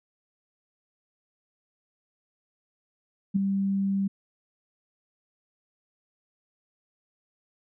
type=tone with ADSR envelope; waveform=sine; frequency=196 Hz; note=G3; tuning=in tune; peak=-17 dBFS; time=3.34-4.08 s; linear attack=22 ms; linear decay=7 ms; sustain=-6 dB; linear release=11 ms; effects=none